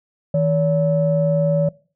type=tone pair together; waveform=sine; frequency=160 / 570.2 Hz; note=D#3 / C#5; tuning=+49 / +49 cents; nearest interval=octave + minor seventh; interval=2200 cents; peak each=-17 dBFS; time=0.34-1.69 s; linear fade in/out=5 ms; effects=noise-tail reverb RT60 0.4 s tail -22 dB re dry + tanh soft clip ceiling -7 dBFS